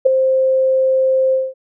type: tone with ADSR envelope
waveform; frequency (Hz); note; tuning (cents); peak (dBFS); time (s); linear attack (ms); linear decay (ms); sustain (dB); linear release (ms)
sine; 525; C5; +6; -4; 0.05-1.54; 14; 7; -7; 210
effects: none